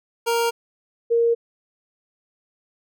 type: tone pair in turn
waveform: 25% pulse / sine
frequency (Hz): 466.2 / 466.2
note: A#4 / A#4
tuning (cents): 0 / 0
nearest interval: unison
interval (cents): 0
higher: neither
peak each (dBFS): -15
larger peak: neither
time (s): 0.26-0.51 / 1.1-1.35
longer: neither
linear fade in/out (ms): 20
effects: none